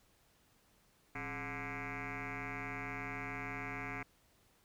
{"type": "tone with frequency modulation", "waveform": "sine", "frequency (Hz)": 1174.7, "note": "D6", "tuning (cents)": 0, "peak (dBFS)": -38, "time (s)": [1.15, 4.03], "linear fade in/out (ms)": 5, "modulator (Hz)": 151, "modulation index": 7.8, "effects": ["tanh soft clip ceiling -36 dBFS", "pink hiss -70 dBFS RMS until 4.64 s"]}